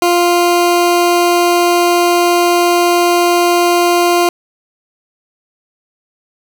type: tone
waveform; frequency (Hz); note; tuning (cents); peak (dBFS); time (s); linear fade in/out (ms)
20% pulse; 349.2; F4; 0; -4; 0.02-4.29; 2
effects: none